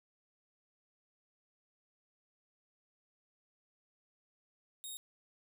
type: tone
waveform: 10% pulse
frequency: 3729 Hz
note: A#7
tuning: in tune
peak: -35 dBFS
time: 4.84-4.97 s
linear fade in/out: 0 ms
effects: none